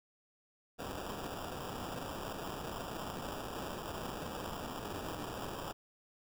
white noise with sample-and-hold, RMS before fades -42 dBFS, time 0.78-5.73 s, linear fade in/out 20 ms, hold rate 2100 Hz, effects none

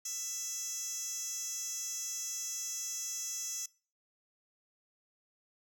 15% pulse tone with high-pass filter, 664 Hz, E5, 12 cents sharp, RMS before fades -39 dBFS, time 0.05-3.66 s, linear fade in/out 5 ms, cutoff 6000 Hz, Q 3.7, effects noise-tail reverb RT60 0.4 s tail -23 dB re dry

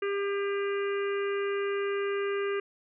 harmonic tone, 400 Hz, G4, 35 cents sharp, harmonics 1 / 3 / 4 / 5 / 6 / 7, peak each -28 / -38 / -40 / -42 / -44 / -45 dBFS, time 0.02-2.6 s, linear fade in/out 5 ms, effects none

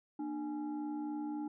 sine tone with frequency modulation, 299.8 Hz, D4, 36 cents sharp, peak -36 dBFS, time 0.19-1.48 s, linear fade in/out 5 ms, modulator 536 Hz, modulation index 0.6, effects none

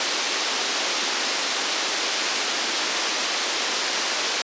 white band-pass noise, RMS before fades -25 dBFS, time 0-4.42 s, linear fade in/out 2 ms, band 270 to 6100 Hz, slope 24 dB/octave, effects resampled to 16000 Hz

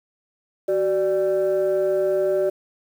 sine tone pair together, 376.9 / 589.9 Hz, F#4 / D5, +32 / +8 cents, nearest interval minor sixth, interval 776 cents, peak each -19 dBFS, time 0.68-2.5 s, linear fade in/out 10 ms, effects tanh soft clip ceiling -14 dBFS + 8-bit

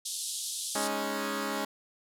white band-pass noise, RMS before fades -36 dBFS, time 0.05-0.88 s, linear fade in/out 10 ms, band 3300 to 11000 Hz, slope 48 dB/octave
10% pulse chord, Ab suspended fourth, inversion none, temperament equal, 207.7 / 277.2 / 311.1 Hz, Ab3 / Db4 / Eb4, 0 / 0 / 0 cents, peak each -26 / -25 / -30 dBFS, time 0.75-1.65 s, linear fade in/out 5 ms
effects none

